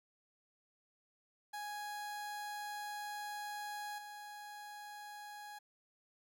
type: tone with level steps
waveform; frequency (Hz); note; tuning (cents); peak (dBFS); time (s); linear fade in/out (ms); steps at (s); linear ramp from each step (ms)
30% pulse; 830.6; G#5; 0; -39 / -45; 1.53-5.59; 10; 3.98; 5
effects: none